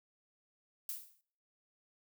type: noise with exponential decay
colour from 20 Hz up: violet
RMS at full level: -37 dBFS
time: 0.89-1.21 s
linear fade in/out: 1 ms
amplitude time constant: 68 ms
effects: noise-tail reverb RT60 0.6 s tail -24 dB re dry